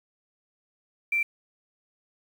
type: tone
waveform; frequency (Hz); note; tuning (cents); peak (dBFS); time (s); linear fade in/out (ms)
sine; 2349; D7; 0; -22; 1.12-1.23; 5
effects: 8-bit